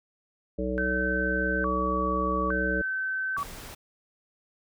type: harmonic tone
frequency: 63 Hz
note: B1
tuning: 35 cents sharp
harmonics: 1 / 3 / 5 / 7 / 9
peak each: -33 / -33 / -33 / -33 / -33 dBFS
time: 0.58-2.82 s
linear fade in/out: 10 ms
type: tone with vibrato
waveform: sine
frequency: 1322 Hz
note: E6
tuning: 5 cents sharp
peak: -27 dBFS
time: 0.78-3.43 s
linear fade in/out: 0 ms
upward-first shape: square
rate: 0.58 Hz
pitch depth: 260 cents each way
type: noise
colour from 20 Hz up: pink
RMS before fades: -42 dBFS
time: 3.37-3.75 s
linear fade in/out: 10 ms
effects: none